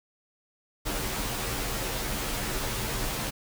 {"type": "noise with comb filter", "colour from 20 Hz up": "pink", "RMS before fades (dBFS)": -31, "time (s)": [0.85, 3.31], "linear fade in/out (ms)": 20, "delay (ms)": 12, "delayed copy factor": -1, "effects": []}